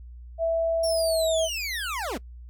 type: tone with pitch glide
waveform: sine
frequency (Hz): 659.3 to 646.5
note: E5 to E5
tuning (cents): 0 to -34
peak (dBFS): -21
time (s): 0.38-1.49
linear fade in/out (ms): 50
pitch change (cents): -34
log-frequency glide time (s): 0.79-1.24
type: linear sweep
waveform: 25% pulse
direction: down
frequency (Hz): 5588 to 183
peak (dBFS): -25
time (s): 0.83-2.18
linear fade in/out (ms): 10
effects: noise-tail reverb RT60 0.1 s tail -22 dB re dry + added 60 Hz sine -40 dBFS peak until 2.49 s